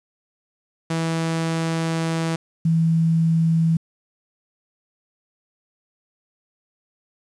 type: tone pair in turn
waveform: sawtooth / sine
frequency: 163.6 / 163.6 Hz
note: E3 / E3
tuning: -13 / -13 cents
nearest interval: unison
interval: 0 cents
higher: neither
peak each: -17 / -15 dBFS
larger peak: second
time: 0.9-2.36 / 2.65-3.77 s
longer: first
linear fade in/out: 5 ms
effects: resampled to 22050 Hz + 8-bit